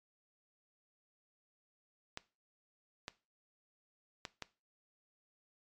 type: clicks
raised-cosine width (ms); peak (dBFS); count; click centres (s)
0.2; -23; 4; 2.174 / 3.081 / 4.252 / 4.423
effects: noise-tail reverb RT60 0.3 s tail -18 dB re dry + MP3 96 kbps